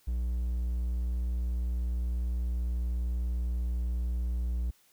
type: tone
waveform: triangle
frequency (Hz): 60.1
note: B1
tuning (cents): -46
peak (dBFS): -26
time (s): 0.07-4.71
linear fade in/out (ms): 10
effects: white hiss -65 dBFS RMS until 4.92 s